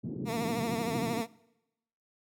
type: band-pass noise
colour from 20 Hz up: pink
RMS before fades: -36 dBFS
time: 0.03-1.22 s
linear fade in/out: 20 ms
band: 140 to 320 Hz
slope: 24 dB/octave
type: tone with vibrato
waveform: 15% pulse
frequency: 230 Hz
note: A#3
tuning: 23 cents flat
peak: -25 dBFS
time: 0.25-1.27 s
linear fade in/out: 50 ms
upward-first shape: triangle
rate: 13 Hz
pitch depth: 75 cents each way
effects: noise-tail reverb RT60 0.9 s tail -22 dB re dry